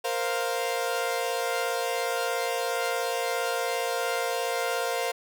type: chord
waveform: sawtooth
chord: Bb suspended second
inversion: none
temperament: equal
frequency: 466.2 / 523.3 / 698.5 Hz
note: Bb4 / C5 / F5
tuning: 0 / 0 / 0 cents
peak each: -27 dBFS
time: 0.04-5.12 s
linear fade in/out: 10 ms
effects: none